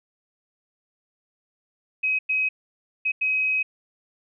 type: tone bursts at uneven times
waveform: sine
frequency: 2536 Hz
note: D#7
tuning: 32 cents sharp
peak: -20 dBFS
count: 4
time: 2.03-2.19 / 2.29-2.49 / 3.05-3.12 / 3.21-3.63 s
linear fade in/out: 10 ms
effects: none